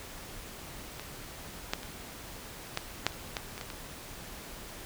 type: clicks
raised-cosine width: 0.2 ms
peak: -22 / -11 / -25 / -30 / -12 / -7 / -29 / -30 / -14 / -23 / -21 / -22 dBFS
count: 12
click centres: 0.996 / 1.735 / 1.832 / 2.671 / 2.774 / 3.066 / 3.122 / 3.275 / 3.368 / 3.579 / 3.612 / 3.702 s
effects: pink hiss -45 dBFS RMS until 4.85 s